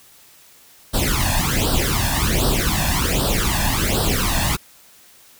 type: noise with flanger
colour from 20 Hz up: pink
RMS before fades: -19 dBFS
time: 0.93-4.57 s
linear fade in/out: 20 ms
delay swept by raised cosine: 0.22 to 1.17 ms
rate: 1.3 Hz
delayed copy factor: +0.85
effects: white hiss -49 dBFS RMS until 5.39 s